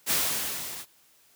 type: noise with level ramp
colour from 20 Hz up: white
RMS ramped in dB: -23 to -40 dBFS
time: 0.06-0.86 s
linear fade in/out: 50 ms
effects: white hiss -61 dBFS RMS until 1.35 s + high-pass 60 Hz 12 dB/octave